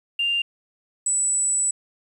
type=tone pair in turn; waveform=sine; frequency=2794 / 7928 Hz; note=F7 / B8; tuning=0 / +6 cents; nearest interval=octave + tritone; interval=1806 cents; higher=second; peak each=-19 / -18 dBFS; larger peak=second; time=0.19-0.42 / 1.06-1.71 s; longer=second; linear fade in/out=5 ms; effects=tanh soft clip ceiling -14 dBFS + 9-bit